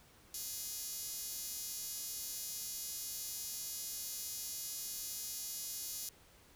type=tone with high-pass filter; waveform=5% pulse; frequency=415.3 Hz; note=G#4; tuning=in tune; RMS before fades=-43 dBFS; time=0.34-6.09 s; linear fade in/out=2 ms; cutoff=7700 Hz; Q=2.8; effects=pink hiss -63 dBFS RMS until 6.55 s